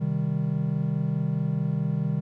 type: chord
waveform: triangle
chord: C minor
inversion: none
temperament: equal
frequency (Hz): 130.81 / 155.56 / 196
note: C3 / Eb3 / G3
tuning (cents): 0 / 0 / 0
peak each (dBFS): -27 / -24 / -28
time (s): 0-2.21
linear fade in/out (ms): 20
effects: none